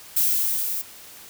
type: noise with level ramp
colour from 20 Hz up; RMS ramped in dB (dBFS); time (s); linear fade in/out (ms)
violet; -19 to -28; 0.16-0.82; 10
effects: white hiss -44 dBFS RMS until 1.29 s

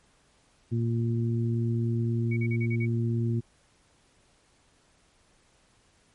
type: harmonic tone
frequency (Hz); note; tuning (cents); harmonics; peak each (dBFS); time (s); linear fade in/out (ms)
116.2; A#2; -5; 1 / 2 / 3; -25 / -31 / -35; 0.71-3.41; 20
type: tone bursts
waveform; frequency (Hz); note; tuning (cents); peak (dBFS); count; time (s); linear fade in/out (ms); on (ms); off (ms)
sine; 2248; C#7; +24; -34; 6; 2.31-2.859; 10; 59; 39
effects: pink hiss -64 dBFS RMS until 6.14 s + MP3 48 kbps

